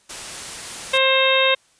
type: noise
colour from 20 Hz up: white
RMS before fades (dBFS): -32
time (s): 0.09-0.98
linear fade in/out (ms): 10
type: harmonic tone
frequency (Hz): 530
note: C5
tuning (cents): +22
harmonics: 1 / 2 / 3 / 4 / 5 / 6 / 7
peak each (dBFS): -19 / -23 / -25 / -23 / -21 / -25 / -21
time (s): 0.93-1.55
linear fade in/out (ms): 10
effects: white hiss -58 dBFS RMS until 1.79 s + resampled to 22050 Hz